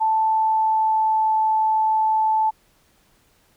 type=tone with pitch glide; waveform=sine; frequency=880 to 873.9 Hz; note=A5 to A5; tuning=0 to -12 cents; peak=-16 dBFS; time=0-2.51 s; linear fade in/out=20 ms; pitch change=-12 cents; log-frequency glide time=0.22-1.34 s; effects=pink hiss -60 dBFS RMS until 3.56 s